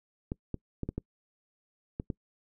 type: clicks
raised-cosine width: 3 ms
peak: -20 dBFS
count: 7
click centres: 0.319 / 0.543 / 0.833 / 0.89 / 0.98 / 1.999 / 2.102 s
effects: noise-tail reverb RT60 0.1 s tail -25 dB re dry